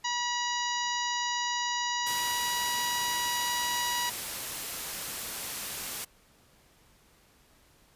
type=harmonic tone; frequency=967 Hz; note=B5; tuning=37 cents flat; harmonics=1 / 2 / 3 / 4 / 5 / 6 / 7; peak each=-32 / -35 / -37 / -38 / -39 / -40 / -40 dBFS; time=0.04-4.1 s; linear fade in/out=10 ms
type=noise; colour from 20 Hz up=white; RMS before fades=-36 dBFS; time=2.06-6.05 s; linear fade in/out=10 ms
effects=pink hiss -62 dBFS RMS until 7.95 s + resampled to 32000 Hz